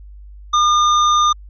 sine tone with hard clipping, 1210 Hz, D#6, 49 cents flat, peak -13 dBFS, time 0.53-1.33 s, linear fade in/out 10 ms, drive 17 dB, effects added 50 Hz sine -35 dBFS peak until 1.49 s + resampled to 16000 Hz

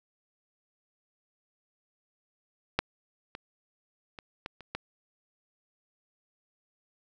clicks, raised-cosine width 0.3 ms, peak -8 / -23 / -26 / -20 / -30 / -17 dBFS, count 6, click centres 2.79 / 3.351 / 4.188 / 4.461 / 4.607 / 4.75 s, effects none

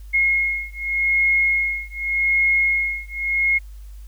sine beating tone pair, 2157 / 2157.85 Hz, C#7 / C#7, -48 / -47 cents, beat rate 0.85 Hz, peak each -20 dBFS, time 0.13-3.59 s, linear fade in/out 20 ms, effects added 50 Hz sine -35 dBFS peak until 4.07 s + white hiss -57 dBFS RMS until 4.07 s

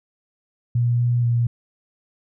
sine tone with pitch steps, 120 / 120.9 / 118.7 Hz, B2 / B2 / A#2, -49 / -36 / +32 cents, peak -16 dBFS, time 0.75-1.47 s, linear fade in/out 5 ms, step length 240 ms, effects none

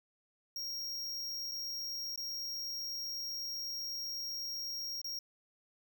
square tone with dropouts, 5588 Hz, F8, in tune, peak -38 dBFS, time 0.56-5.19 s, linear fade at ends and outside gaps 2 ms, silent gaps 1.514-1.518 / 2.16-2.176 / 5.016-5.044 s, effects 12-bit

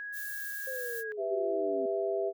sine tone with pitch glide, 1661.2 to 1647.8 Hz, G#6 to G#6, 0 to -14 cents, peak -37 dBFS, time 0-1.12 s, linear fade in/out 0 ms, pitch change -14 cents, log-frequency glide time 0.19-0.47 s
violet noise, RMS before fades -42 dBFS, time 0.12-1.04 s, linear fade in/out 50 ms
sine linear sweep, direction down, 530 to 260 Hz, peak -37 dBFS, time 0.67-1.86 s, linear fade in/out 5 ms
sine chord, E minor, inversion first, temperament just, 395.6 / 494.4 / 659.3 Hz, G4 / B4 / E5, +16 / +2 / 0 cents, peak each -31 / -37 / -32 dBFS, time 1.17-2.33 s, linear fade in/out 50 ms
effects none

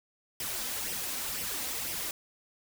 white noise with flanger, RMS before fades -35 dBFS, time 0.4-2.11 s, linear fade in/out 2 ms, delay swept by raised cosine 0.35 to 3.95 ms, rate 2 Hz, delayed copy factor +0.6, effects none

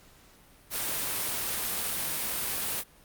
white noise, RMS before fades -31 dBFS, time 0.7-2.84 s, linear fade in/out 50 ms, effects pink hiss -57 dBFS RMS until 3.04 s + Opus 48 kbps

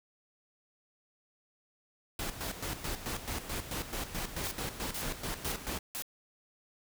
pink noise with tremolo, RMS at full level -36 dBFS, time 2.19-5.79 s, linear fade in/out 2 ms, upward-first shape square, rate 4.6 Hz, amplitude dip 65%
white noise bursts, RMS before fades -38 dBFS, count 4, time 4.44-6.022 s, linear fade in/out 0 ms, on 73 ms, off 430 ms
effects none

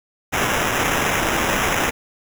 white noise with sample-and-hold, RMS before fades -20 dBFS, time 0.32-1.91 s, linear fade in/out 20 ms, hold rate 4410 Hz, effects none

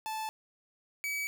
45% pulse tone pair in turn, 874 / 2281 Hz, A5 / C#7, -12 / +49 cents, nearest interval octave + perfect fourth, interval 1661 cents, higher second, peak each -34 / -32 dBFS, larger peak second, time 0.06-0.29 / 1.04-1.27 s, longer neither, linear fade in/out 0 ms, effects none

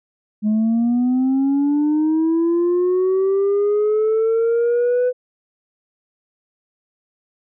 sine linear sweep, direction up, 209.2 to 502 Hz, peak -12 dBFS, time 0.42-5.13 s, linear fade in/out 50 ms, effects tanh soft clip ceiling -13 dBFS

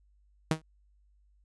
sawtooth tone with exponential decay, 158.4 Hz, D#3, 31 cents sharp, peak -17 dBFS, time 0.51-0.62 s, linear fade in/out 2 ms, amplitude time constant 22 ms, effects added 50 Hz sine -62 dBFS peak until 1.44 s + resampled to 24000 Hz

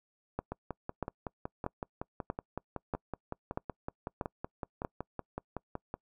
two click trains, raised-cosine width 1 ms, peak -22 / -19 dBFS, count 30 / 8, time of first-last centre 0.52-5.941 / 0.39-4.849 s, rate 5.35 / 1.57 Hz, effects noise-tail reverb RT60 0.1 s tail -26 dB re dry

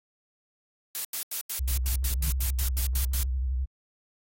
blue noise bursts, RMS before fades -31 dBFS, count 13, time 0.95-3.231 s, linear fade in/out 0 ms, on 97 ms, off 85 ms
sine tone with vibrato, 64.3 Hz, C2, 30 cents flat, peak -25 dBFS, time 1.59-3.66 s, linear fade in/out 20 ms, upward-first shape square, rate 12 Hz, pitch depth 76 cents each way
sine tone with exponential growth, 153.8 Hz, D#3, 20 cents flat, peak -31 dBFS, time 2-2.3 s, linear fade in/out 2 ms, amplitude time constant 64 ms
effects AAC 48 kbps

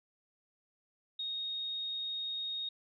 sine tone, 3729 Hz, A#7, in tune, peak -35 dBFS, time 1.19-2.69 s, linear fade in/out 5 ms, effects none

